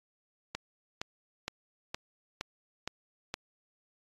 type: click train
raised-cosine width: 0.2 ms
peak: -17 dBFS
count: 7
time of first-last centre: 0.55-3.341 s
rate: 2.15 Hz
effects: AAC 32 kbps